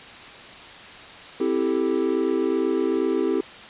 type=chord; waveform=triangle; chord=A minor seventh; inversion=first; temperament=equal; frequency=261.6 / 329.6 / 392 / 440 Hz; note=C4 / E4 / G4 / A4; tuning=0 / 0 / 0 / 0 cents; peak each=-25 / -23 / -22 / -26 dBFS; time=1.4-3.41 s; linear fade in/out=5 ms; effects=white hiss -41 dBFS RMS until 3.69 s + resampled to 8000 Hz